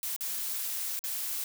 blue noise with dropouts, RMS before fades -34 dBFS, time 0.03-1.44 s, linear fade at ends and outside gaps 1 ms, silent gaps 0.163-0.208 / 0.992-1.039 s, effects none

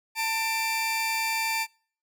sawtooth tone pair together, 894.5 / 2349 Hz, A5 / D7, +28 / 0 cents, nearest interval octave + perfect fourth, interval 1672 cents, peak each -25 dBFS, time 0.15-1.67 s, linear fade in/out 50 ms, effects noise-tail reverb RT60 0.5 s tail -26 dB re dry

